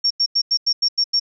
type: tone bursts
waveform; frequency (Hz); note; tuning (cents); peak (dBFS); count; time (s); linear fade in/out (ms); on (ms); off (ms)
sine; 5510; F8; -24; -14; 8; 0.04-1.198; 10; 66; 90
effects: none